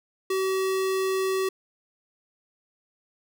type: tone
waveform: square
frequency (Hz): 380.7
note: F#4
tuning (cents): +49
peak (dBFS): -24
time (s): 0.3-1.49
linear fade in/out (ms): 5
effects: none